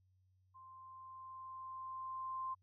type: tone with level ramp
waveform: sine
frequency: 1046.5 Hz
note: C6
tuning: in tune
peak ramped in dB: -55 to -38 dBFS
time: 0.54-2.55 s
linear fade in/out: 20 ms
effects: added 93 Hz sine -70 dBFS peak until 2.62 s